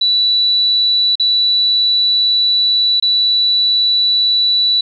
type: tone with dropouts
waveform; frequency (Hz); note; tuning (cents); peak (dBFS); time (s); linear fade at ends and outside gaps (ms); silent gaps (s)
sine; 3951; B7; 0; -10; 0.01-4.81; 5; 1.155-1.197 / 3-3.024
effects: none